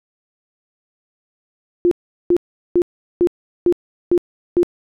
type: tone bursts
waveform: sine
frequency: 350.7 Hz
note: F4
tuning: 7 cents sharp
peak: -10 dBFS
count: 7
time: 1.85-4.631 s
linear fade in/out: 0 ms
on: 63 ms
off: 390 ms
effects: none